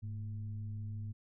sine tone with frequency modulation, 103.83 Hz, G#2, in tune, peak -38 dBFS, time 0.02-1.13 s, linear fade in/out 20 ms, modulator 121 Hz, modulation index 0.42, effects none

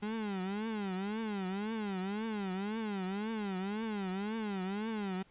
35% pulse tone with vibrato, 203.9 Hz, G#3, 32 cents flat, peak -33 dBFS, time 0.02-5.23 s, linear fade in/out 10 ms, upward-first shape triangle, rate 1.9 Hz, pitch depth 200 cents each way, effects pink hiss -65 dBFS RMS until 5.3 s + resampled to 8000 Hz

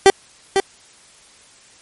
30% pulse tone with echo, 390 Hz, G4, 9 cents flat, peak -3 dBFS, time 0.06-0.1 s, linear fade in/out 0 ms, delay 500 ms, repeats 1, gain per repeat -7 dB, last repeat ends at 0.6 s, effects white hiss -48 dBFS RMS until 1.81 s + MP3 48 kbps

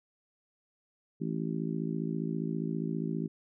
harmonic tone, 54.9 Hz, A1, 3 cents flat, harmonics 3 / 4 / 5 / 6 / 7, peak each -34 / -36 / -38 / -40 / -41 dBFS, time 1.2-3.28 s, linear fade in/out 20 ms, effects none

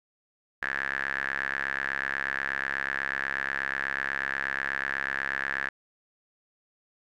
sawtooth tone with band-pass filter, 68.2 Hz, C#2, 28 cents flat, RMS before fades -31 dBFS, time 0.62-5.69 s, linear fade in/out 5 ms, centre 1700 Hz, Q 9.7, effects none

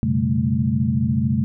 sine tone cluster, 89.7 / 123.5 / 137.4 / 194.6 / 218.9 Hz, F2 / B2 / C#3 / G3 / A3, +47 / 0 / -15 / -12 / -9 cents, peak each -26 / -23 / -23 / -26 / -21 dBFS, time 0.03-1.44 s, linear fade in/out 0 ms, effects none

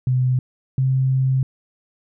sine tone pair in turn, 127.5 / 131.77 Hz, C3 / C3, -44 / +13 cents, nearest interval minor second, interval 57 cents, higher second, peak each -15 dBFS, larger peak neither, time 0.07-0.39 / 0.78-1.43 s, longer second, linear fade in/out 2 ms, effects none

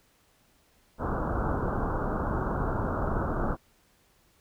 pink low-pass noise, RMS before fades -29 dBFS, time 0.98-3.57 s, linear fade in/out 50 ms, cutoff 1500 Hz, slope 96 dB/octave, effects pink hiss -65 dBFS RMS until 4.4 s

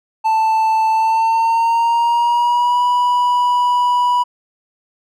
triangle tone with pitch glide, 883 to 979.7 Hz, A5 to B5, +6 to -14 cents, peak -10 dBFS, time 0.24-4.24 s, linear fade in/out 20 ms, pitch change +180 cents, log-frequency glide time 0.91-2.84 s, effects none

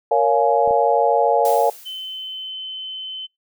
sine chord, Bb minor seventh, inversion none, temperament just, 466.2 / 559.4 / 699.2 / 839.1 Hz, Bb4 / Db5 / F5 / Ab5, 0 / +16 / +2 / +18 cents, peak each -19 dBFS, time 0.11-1.7 s, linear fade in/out 5 ms
clicks, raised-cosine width 2 ms, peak -22 dBFS, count 2, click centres 0.676 / 0.709 s
blue noise with exponential decay, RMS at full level -29 dBFS, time 1.45-2.51 s, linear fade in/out 1 ms, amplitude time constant 230 ms
sine tone, 3058 Hz, G7, 44 cents flat, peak -28 dBFS, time 1.85-3.27 s, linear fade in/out 20 ms
effects noise-tail reverb RT60 0.2 s tail -25 dB re dry

